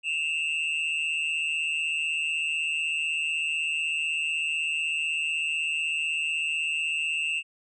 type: tone pair together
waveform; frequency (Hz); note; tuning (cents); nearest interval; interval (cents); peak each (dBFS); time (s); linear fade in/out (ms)
triangle; 2618 / 2774; E7 / F7; -13 / -12; minor second; 101; -27; 0.03-7.43; 50
effects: resampled to 22050 Hz